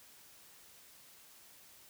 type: silence
effects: white hiss -59 dBFS RMS until 1.89 s